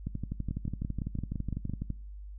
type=two click trains; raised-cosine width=5 ms; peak=-21 / -21 dBFS; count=8 / 23; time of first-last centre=0.51-1.696 / 0.07-1.903 s; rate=5.9 / 12 Hz; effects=noise-tail reverb RT60 0.5 s tail -22 dB re dry + added 50 Hz sine -41 dBFS peak until 2.38 s